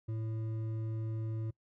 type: tone with hard clipping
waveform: triangle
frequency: 110.9 Hz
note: A2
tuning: 14 cents sharp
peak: -36 dBFS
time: 0.08-1.51 s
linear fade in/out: 10 ms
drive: 11 dB
effects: noise-tail reverb RT60 0.1 s tail -23 dB re dry